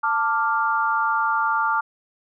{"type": "chord", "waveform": "sine", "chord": "D minor", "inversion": "second", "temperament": "equal with one note detuned", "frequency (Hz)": [889.2, 1174.7, 1396.9], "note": ["A5", "D6", "F6"], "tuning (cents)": [18, 0, 0], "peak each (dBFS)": -23, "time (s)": [0.03, 1.81], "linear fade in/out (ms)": 10, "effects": []}